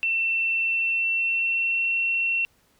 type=tone with pitch glide; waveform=sine; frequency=2690 to 2717 Hz; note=E7 to F7; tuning=+34 to -48 cents; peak=-21 dBFS; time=0.03-2.45 s; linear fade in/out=0 ms; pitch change=+18 cents; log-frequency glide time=0.63-1.91 s; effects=pink hiss -63 dBFS RMS until 2.79 s